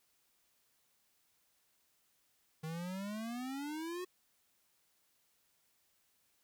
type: exponential sweep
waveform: square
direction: up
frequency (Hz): 155.56 to 370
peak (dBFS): -40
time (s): 2.63-4.05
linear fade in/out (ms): 10
effects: white hiss -75 dBFS RMS until 6.43 s